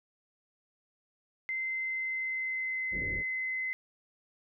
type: tone with pitch glide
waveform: sine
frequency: 2073 to 2047 Hz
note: C7 to C7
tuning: -17 to -38 cents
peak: -31 dBFS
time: 1.49-3.73 s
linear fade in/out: 0 ms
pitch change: -21 cents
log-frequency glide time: 1.59-3.08 s
type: low-pass noise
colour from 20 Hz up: pink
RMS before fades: -40 dBFS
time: 2.91-3.24 s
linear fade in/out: 50 ms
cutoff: 570 Hz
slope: 96 dB/octave
effects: none